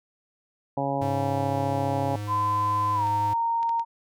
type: harmonic tone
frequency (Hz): 138.59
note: C#3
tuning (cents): 0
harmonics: 1 / 2 / 3 / 4 / 5 / 6 / 7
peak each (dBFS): -32 / -31 / -37 / -30 / -32 / -30 / -36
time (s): 0.77-2.16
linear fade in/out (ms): 5
type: tone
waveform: square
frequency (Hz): 103.83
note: G#2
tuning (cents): 0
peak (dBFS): -31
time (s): 1.01-3.34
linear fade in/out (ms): 10
type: tone with pitch glide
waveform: sine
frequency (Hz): 1020 to 924.6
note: C6 to A#5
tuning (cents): -44 to -14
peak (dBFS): -22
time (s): 2.27-3.85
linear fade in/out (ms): 50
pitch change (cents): -170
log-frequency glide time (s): 2.94-3.05
type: clicks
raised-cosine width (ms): 0.2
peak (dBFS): -26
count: 4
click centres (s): 3.07 / 3.63 / 3.693 / 3.796
effects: none